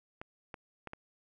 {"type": "clicks", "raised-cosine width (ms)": 0.5, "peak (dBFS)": -27, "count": 4, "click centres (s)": [0.215, 0.542, 0.873, 0.934], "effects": []}